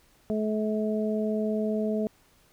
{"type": "harmonic tone", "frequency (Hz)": 214.9, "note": "A3", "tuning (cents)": -41, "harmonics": [1, 2, 3], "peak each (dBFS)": [-27, -30, -32], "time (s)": [0.3, 2.07], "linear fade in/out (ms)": 0, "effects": ["pink hiss -62 dBFS RMS until 2.52 s"]}